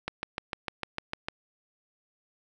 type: click train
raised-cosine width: 0.3 ms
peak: -15 dBFS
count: 9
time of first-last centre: 0.08-1.285 s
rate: 6.64 Hz
effects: none